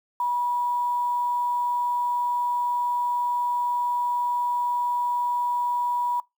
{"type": "tone with quantisation", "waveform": "sine", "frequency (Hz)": 971, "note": "B5", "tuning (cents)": -30, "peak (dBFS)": -22, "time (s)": [0.2, 6.2], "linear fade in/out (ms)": 2, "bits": 8, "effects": ["noise-tail reverb RT60 0.2 s tail -24 dB re dry"]}